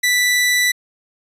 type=tone; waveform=sawtooth; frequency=1975.5 Hz; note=B6; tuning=in tune; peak=-10 dBFS; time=0.03-0.72 s; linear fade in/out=10 ms; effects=resampled to 32000 Hz